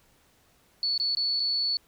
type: tone with dropouts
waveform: sine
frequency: 4435 Hz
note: C#8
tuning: in tune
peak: -24 dBFS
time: 0.83-1.77 s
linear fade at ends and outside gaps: 1 ms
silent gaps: 0.978-0.999 / 1.15-1.17 / 1.397-1.401 s
effects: pink hiss -63 dBFS RMS until 1.87 s